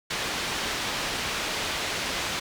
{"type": "low-pass noise", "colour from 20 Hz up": "white", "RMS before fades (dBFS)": -30, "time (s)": [0.1, 2.4], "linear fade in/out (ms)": 10, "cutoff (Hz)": 4000, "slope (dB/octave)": 12, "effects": []}